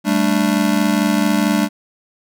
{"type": "chord", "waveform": "square", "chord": "G suspended second", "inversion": "none", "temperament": "just", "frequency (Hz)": [196, 220.5, 294], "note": ["G3", "A3", "D4"], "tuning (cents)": [0, 4, 2], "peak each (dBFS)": -19, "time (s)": [0.04, 1.69], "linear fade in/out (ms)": 50, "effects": []}